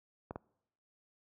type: clicks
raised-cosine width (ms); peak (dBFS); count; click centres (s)
1; -26; 2; 0.309 / 0.359
effects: noise-tail reverb RT60 0.8 s tail -24 dB re dry + high-pass 60 Hz 12 dB/octave